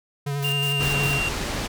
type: tone with vibrato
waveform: square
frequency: 141.7 Hz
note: C#3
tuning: 38 cents sharp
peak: -25 dBFS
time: 0.26-1.19 s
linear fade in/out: 10 ms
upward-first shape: triangle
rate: 11 Hz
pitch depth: 34 cents each way
type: noise with tremolo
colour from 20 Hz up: white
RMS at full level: -36 dBFS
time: 0.42-1.19 s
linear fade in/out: 10 ms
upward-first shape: square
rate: 4.9 Hz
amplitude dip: 75%
type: tone with pitch glide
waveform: triangle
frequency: 2794 to 2765 Hz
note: F7 to F7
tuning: 0 to -18 cents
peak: -22 dBFS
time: 0.44-1.29 s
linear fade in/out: 5 ms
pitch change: -18 cents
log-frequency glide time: 0.71-1.03 s
type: low-pass noise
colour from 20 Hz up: pink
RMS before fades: -28 dBFS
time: 0.79-1.68 s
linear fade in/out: 20 ms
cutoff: 7400 Hz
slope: 12 dB/octave
effects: none